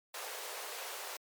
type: high-pass noise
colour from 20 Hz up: pink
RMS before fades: -43 dBFS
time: 0.14-1.17 s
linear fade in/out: 5 ms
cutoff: 420 Hz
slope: 48 dB/octave
effects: MP3 96 kbps